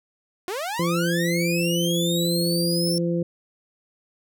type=linear sweep; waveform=sawtooth; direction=up; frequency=341.8 to 5440 Hz; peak=-23 dBFS; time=0.48-2.98 s; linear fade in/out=0 ms
type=harmonic tone; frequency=171 Hz; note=F3; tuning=36 cents flat; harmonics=1 / 2 / 3; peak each=-23 / -26 / -28 dBFS; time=0.79-3.23 s; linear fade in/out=5 ms
effects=none